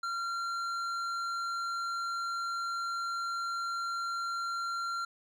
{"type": "tone with hard clipping", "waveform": "sine", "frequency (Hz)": 1375, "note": "F6", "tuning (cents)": -27, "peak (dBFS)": -34, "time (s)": [0.03, 5.05], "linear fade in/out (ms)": 5, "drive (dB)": 9, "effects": []}